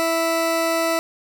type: tone pair together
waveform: 20% pulse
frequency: 329.6 / 659.2 Hz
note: E4 / E5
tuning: 0 / 0 cents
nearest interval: octave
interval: 1200 cents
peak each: -18 dBFS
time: 0-0.99 s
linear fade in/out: 0 ms
effects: none